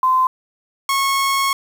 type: tone pair in turn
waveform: sine / sawtooth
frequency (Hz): 1032 / 1094.9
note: C6 / C#6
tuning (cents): -24 / -22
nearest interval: minor second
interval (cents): 102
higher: second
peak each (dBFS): -12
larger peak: neither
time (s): 0.03-0.27 / 0.89-1.53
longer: second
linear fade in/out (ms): 2
effects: 7-bit